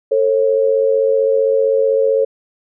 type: tone pair together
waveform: sine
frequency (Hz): 446.4 / 542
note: A4 / C#5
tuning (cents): +25 / -39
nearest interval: minor third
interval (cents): 336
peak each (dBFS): -14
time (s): 0.11-2.25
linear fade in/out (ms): 10
effects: none